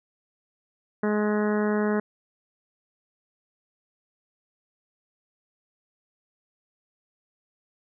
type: harmonic tone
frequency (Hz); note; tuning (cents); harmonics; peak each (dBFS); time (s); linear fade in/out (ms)
210.3; G#3; +22; 1 / 2 / 3 / 4 / 5 / 6 / 7 / 8 / 9; -24 / -26 / -33 / -37 / -37 / -39 / -37 / -39 / -41; 1.03-2; 5
effects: none